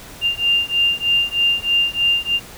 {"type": "beating tone pair", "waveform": "sine", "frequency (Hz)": [2794, 2797.2], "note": ["F7", "F7"], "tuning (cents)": [0, 2], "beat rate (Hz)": 3.2, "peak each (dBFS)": -18, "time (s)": [0.21, 2.4], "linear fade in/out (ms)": 50, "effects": ["pink hiss -38 dBFS RMS until 2.57 s"]}